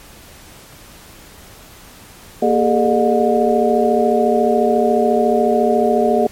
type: tone cluster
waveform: sine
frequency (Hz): 234.2 / 401.7 / 435.8 / 607 / 721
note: A#3 / G4 / A4 / D#5 / F#5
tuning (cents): +8 / +42 / -17 / -43 / -45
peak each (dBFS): -18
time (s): 2.42-6.27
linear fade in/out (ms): 5
effects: pink hiss -41 dBFS RMS until 6.31 s + MP3 64 kbps